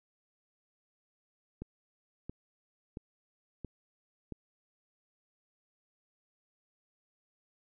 click train, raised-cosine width 3 ms, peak -27 dBFS, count 5, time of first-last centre 1.62-4.323 s, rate 1.48 Hz, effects none

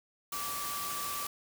sine tone in noise, 1160 Hz, D6, 22 cents flat, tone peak -38 dBFS, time 0.32-1.27 s, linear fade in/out 5 ms, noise white, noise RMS -38 dBFS, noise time 0.32-1.27 s, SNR -3 dB, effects none

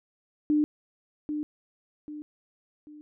sine tone with echo, 299.8 Hz, D4, 36 cents sharp, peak -20 dBFS, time 0.5-0.64 s, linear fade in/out 0 ms, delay 790 ms, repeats 3, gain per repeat -8 dB, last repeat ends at 3.01 s, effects none

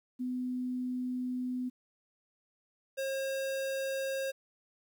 sine / square tone pair in turn, 251.3 / 538.1 Hz, B3 / C5, +30 / +48 cents, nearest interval octave + minor second, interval 1318 cents, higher second, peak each -32 / -33 dBFS, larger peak first, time 0.19-1.7 / 2.97-4.32 s, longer first, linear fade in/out 20 ms, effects 11-bit

